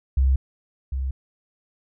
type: tone pair in turn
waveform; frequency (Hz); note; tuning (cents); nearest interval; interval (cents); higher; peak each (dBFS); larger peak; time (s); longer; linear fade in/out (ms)
sine; 66.2 / 66.2; C2 / C2; +21 / +21; unison; 0; neither; -15 / -23; first; 0.17-0.36 / 0.92-1.11; neither; 5
effects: none